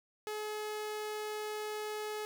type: tone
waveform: sawtooth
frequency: 425.2 Hz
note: G#4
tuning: 41 cents sharp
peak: -33 dBFS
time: 0.27-2.25 s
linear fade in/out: 0 ms
effects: none